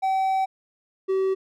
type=tone pair in turn; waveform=triangle; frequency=766 / 382.3 Hz; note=G5 / G4; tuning=-40 / -43 cents; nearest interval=octave; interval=1203 cents; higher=first; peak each=-18 dBFS; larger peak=neither; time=0.02-0.46 / 1.08-1.35 s; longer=first; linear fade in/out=20 ms; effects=none